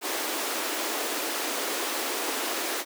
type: high-pass noise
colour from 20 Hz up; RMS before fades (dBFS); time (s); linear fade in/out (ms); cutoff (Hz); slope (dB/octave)
pink; -30; 0.01-2.85; 50; 280; 48
effects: none